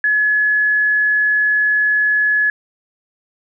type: tone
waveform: sine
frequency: 1700 Hz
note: G#6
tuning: 40 cents sharp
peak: -12 dBFS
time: 0.04-2.5 s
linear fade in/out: 2 ms
effects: none